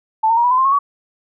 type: tone with pitch steps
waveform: sine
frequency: 880 / 912.1 / 945.3 / 979.8 / 1015.5 / 1052.6 / 1090.9 / 1130.7 Hz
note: A5 / A#5 / A#5 / B5 / B5 / C6 / C#6 / C#6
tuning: 0 / -38 / +24 / -14 / +48 / +10 / -28 / +34 cents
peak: -11 dBFS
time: 0.23-0.79 s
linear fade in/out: 10 ms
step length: 70 ms
effects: none